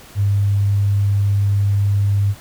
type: tone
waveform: sine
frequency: 100.6 Hz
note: G2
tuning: 45 cents sharp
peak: -13 dBFS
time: 0.15-2.35 s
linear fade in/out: 50 ms
effects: pink hiss -42 dBFS RMS until 2.4 s